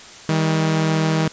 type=tone pair together; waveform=sawtooth; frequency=158.9 / 200.4 Hz; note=D#3 / G3; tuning=+37 / +38 cents; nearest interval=major third; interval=401 cents; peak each=-13 / -21 dBFS; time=0.29-1.28 s; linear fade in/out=2 ms; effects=white hiss -40 dBFS RMS until 1.32 s + resampled to 16000 Hz